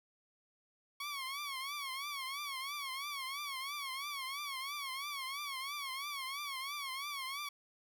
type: tone with vibrato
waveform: 15% pulse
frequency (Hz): 1108.7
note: C#6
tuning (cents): 0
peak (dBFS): -33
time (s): 1-7.49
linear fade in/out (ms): 5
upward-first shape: triangle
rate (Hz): 3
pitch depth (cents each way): 130
effects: none